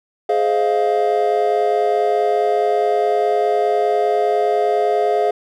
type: chord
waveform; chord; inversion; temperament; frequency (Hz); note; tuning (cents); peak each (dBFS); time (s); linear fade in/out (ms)
triangle; F minor seventh; first; just; 419.1 / 523.8 / 628.6 / 698.5; Ab4 / C5 / Eb5 / F5; +16 / +2 / +18 / 0; -16 / -22 / -21 / -16; 0.29-5.31; 5
effects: none